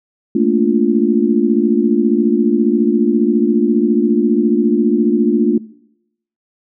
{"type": "chord", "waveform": "sine", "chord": "Bb major seventh", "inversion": "third", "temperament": "just", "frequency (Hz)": [218.5, 233.1, 291.4, 349.6], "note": ["A3", "Bb3", "D4", "F4"], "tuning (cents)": [-12, 0, -13, 2], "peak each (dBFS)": -16, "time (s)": [0.35, 5.58], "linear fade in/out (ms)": 5, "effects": ["noise-tail reverb RT60 0.8 s tail -21 dB re dry"]}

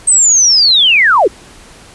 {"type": "linear sweep", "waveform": "sine", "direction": "down", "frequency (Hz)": [8372, 311.1], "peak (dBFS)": -5, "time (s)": [0.07, 1.28], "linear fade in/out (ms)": 10, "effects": ["pink hiss -38 dBFS RMS until 1.94 s", "resampled to 24000 Hz"]}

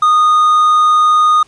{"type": "tone", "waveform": "triangle", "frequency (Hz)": 1233, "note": "D#6", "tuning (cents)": -16, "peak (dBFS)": -5, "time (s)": [0.02, 1.43], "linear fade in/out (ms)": 5, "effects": ["pink hiss -49 dBFS RMS until 1.47 s", "resampled to 22050 Hz"]}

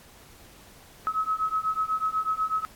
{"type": "beating tone pair", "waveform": "sine", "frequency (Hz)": [1280, 1288.1], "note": ["D#6", "E6"], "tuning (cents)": [49, -40], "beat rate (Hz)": 8.1, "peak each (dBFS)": [-28, -27], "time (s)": [1.07, 2.65], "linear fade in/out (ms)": 0, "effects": ["pink hiss -52 dBFS RMS until 2.75 s", "AAC 64 kbps"]}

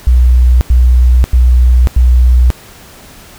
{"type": "tone bursts", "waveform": "sine", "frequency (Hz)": 61.7, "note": "B1", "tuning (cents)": -1, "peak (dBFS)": -3, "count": 4, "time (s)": [0.07, 2.503], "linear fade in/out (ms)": 0, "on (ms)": 540, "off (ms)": 91, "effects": ["pink hiss -36 dBFS RMS until 3.38 s"]}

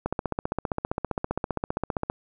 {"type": "click train", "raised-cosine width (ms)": 1, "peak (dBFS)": -12, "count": 32, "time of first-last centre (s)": [0.06, 2.099], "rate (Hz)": 15.2, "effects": []}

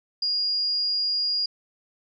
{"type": "tone", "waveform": "sine", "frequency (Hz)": 4849, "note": "D#8", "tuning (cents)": -45, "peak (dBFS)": -22, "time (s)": [0.22, 1.46], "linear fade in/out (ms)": 5, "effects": []}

